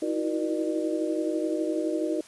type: tone cluster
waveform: sine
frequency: 319 / 330.9 / 366 / 474.1 / 600 Hz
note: D#4 / E4 / F#4 / A#4 / D5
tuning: +43 / +7 / -19 / +29 / +37 cents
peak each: -28 / -36 / -32 / -34 / -32 dBFS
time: 0.02-2.21 s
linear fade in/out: 5 ms
effects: white hiss -51 dBFS RMS until 2.27 s + resampled to 24000 Hz